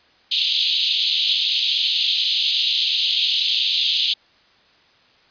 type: band-pass noise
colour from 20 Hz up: white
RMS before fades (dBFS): -20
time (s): 0.31-4.14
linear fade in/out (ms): 10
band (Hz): 3000 to 4200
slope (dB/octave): 48
effects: white hiss -55 dBFS RMS until 5.3 s + resampled to 11025 Hz